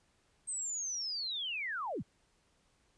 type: linear sweep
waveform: sine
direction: down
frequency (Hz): 8372 to 51.91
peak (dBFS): -35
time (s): 0.47-2.03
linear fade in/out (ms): 20
effects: pink hiss -72 dBFS RMS until 2.97 s + resampled to 22050 Hz